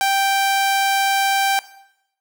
sawtooth tone, 784 Hz, G5, in tune, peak -12 dBFS, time 0.01-1.59 s, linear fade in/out 0 ms, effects noise-tail reverb RT60 0.8 s tail -17 dB re dry

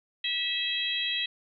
harmonic tone, 651 Hz, E5, 22 cents flat, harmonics 3 / 4 / 5 / 6, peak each -36 / -34 / -30 / -33 dBFS, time 0.24-1.26 s, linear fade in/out 5 ms, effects none

